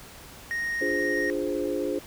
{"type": "tone", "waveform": "triangle", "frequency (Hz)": 1864.7, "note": "A#6", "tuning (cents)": 0, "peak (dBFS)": -25, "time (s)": [0.51, 1.3], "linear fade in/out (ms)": 0}
{"type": "chord", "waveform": "sine", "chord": "D half-diminished seventh", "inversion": "none", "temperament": "equal", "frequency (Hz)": [293.7, 349.2, 415.3, 523.3], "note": ["D4", "F4", "Ab4", "C5"], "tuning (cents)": [0, 0, 0, 0], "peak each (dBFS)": -31, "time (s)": [0.81, 1.99], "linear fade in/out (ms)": 5}
{"effects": ["pink hiss -46 dBFS RMS until 2.06 s"]}